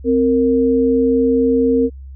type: tone pair together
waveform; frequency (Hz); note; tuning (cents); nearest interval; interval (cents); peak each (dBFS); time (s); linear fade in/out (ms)
sine; 261.3 / 462.1; C4 / A#4; -2 / -15; minor seventh; 987; -14; 0.04-1.9; 50
effects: added 67 Hz sine -31 dBFS peak until 2.15 s